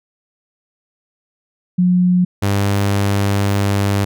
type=tone pair in turn; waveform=sine / sawtooth; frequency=180 / 100.15 Hz; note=F#3 / G2; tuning=-47 / +38 cents; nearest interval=minor seventh; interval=1015 cents; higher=first; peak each=-10 dBFS; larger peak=neither; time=1.78-2.25 / 2.42-4.05 s; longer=second; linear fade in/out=10 ms; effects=none